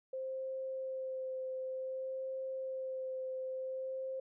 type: tone with vibrato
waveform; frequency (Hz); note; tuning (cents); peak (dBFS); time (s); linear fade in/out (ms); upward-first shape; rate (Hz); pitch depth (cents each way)
sine; 523.3; C5; 0; -37; 0.13-4.2; 5; sine; 0.55; 12
effects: none